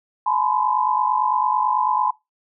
sine tone cluster, 855 / 983 / 1032 Hz, A5 / B5 / C6, -50 / -8 / -24 cents, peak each -22 dBFS, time 0.26-2.11 s, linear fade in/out 5 ms, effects noise-tail reverb RT60 0.2 s tail -20 dB re dry

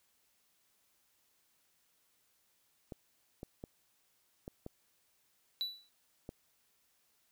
clicks, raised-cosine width 2 ms, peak -30 dBFS, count 6, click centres 2.922 / 3.431 / 3.639 / 4.479 / 4.664 / 6.291 s
triangle tone with exponential decay, 3951 Hz, B7, in tune, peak -29 dBFS, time 5.61-5.89 s, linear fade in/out 0 ms, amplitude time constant 60 ms
effects white hiss -74 dBFS RMS until 7.31 s

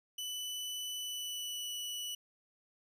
sawtooth tone with pitch glide, 2985 to 2954 Hz, F#7 to F#7, +15 to -3 cents, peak -35 dBFS, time 0.18-2.15 s, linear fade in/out 5 ms, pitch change -18 cents, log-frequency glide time 0.98-1.71 s, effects none

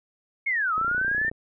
sine linear two-way sweep, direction down then up, 2217 to 1244.5 to 1822 Hz, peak -22 dBFS, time 0.46-1.3 s, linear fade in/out 10 ms, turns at 0.74 s
click train, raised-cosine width 2 ms, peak -26 dBFS, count 17, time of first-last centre 0.78-1.315 s, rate 29.9 Hz
effects none

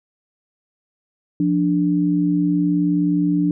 sine tone pair together, 174.64 / 293.7 Hz, F3 / D4, 0 / 0 cents, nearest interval major sixth, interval 900 cents, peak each -19 / -17 dBFS, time 1.4-3.51 s, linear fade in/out 2 ms, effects none

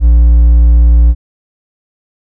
triangle tone with hard clipping, 58.3 Hz, A#1, 1 cent sharp, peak -3 dBFS, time 0-1.15 s, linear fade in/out 50 ms, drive 5 dB, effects none

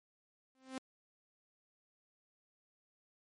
sawtooth tone with exponential growth, 261.9 Hz, C4, 2 cents sharp, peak -33 dBFS, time 0.55-0.78 s, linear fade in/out 0 ms, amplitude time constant 50 ms, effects MP3 48 kbps

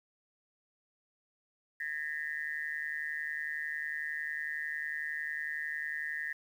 sine tone with amplitude modulation, 1829 Hz, A#6, 33 cents flat, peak -30 dBFS, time 1.8-6.33 s, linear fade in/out 5 ms, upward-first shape sine, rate 151 Hz, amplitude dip 100%, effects 10-bit

